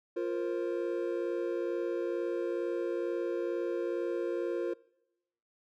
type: chord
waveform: triangle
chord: F suspended fourth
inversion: none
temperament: equal with one note detuned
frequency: 349.2 / 466.2 / 528.4 Hz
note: F4 / Bb4 / C5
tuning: 0 / 0 / +17 cents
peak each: -31 / -34 / -36 dBFS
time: 0.16-4.74 s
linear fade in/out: 10 ms
effects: noise-tail reverb RT60 0.9 s tail -23 dB re dry